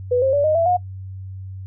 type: tone with pitch steps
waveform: sine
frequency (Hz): 493.9 / 532.4 / 573.9 / 618.7 / 666.9 / 718.9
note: B4 / C5 / D5 / D#5 / E5 / F5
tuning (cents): 0 / +30 / -40 / -10 / +20 / +50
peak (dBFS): -14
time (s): 0.11-0.77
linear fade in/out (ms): 10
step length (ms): 110
effects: noise-tail reverb RT60 0.1 s tail -21 dB re dry + added 95 Hz sine -30 dBFS peak until 1.66 s